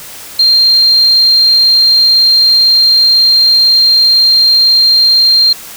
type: tone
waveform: sine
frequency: 4186 Hz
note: C8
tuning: in tune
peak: -4 dBFS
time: 0.39-5.53 s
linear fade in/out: 5 ms
effects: white hiss -29 dBFS RMS until 5.76 s